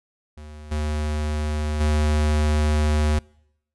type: tone with level steps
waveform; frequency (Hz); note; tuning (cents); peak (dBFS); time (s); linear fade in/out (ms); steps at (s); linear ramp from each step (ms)
square; 75.6; D#2; -49; -38 / -23 / -18; 0.37-3.19; 5; 0.71 / 1.8; 10
effects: noise-tail reverb RT60 0.8 s tail -26 dB re dry + resampled to 24000 Hz